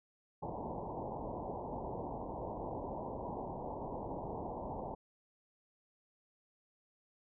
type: low-pass noise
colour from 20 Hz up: white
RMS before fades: -42 dBFS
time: 0.42-4.95 s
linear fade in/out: 10 ms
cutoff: 980 Hz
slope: 96 dB/octave
effects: none